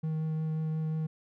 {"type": "tone with vibrato", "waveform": "triangle", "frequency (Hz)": 157.6, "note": "D#3", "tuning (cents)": 23, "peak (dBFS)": -27, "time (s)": [0.03, 1.07], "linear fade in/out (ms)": 10, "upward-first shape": "triangle", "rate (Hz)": 5.6, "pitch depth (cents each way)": 10, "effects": []}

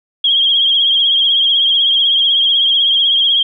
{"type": "tone with vibrato", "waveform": "sine", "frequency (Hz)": 3242, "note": "G#7", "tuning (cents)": -42, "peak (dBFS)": -9, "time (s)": [0.24, 3.43], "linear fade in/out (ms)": 5, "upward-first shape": "triangle", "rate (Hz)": 16, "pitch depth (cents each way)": 64, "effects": []}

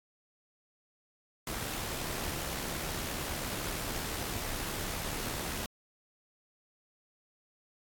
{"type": "noise with amplitude modulation", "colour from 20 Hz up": "pink", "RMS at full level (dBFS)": -35, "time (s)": [1.47, 5.66], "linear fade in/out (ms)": 2, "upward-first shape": "sine", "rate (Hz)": 71.9, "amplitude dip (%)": 35, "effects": ["AAC 64 kbps"]}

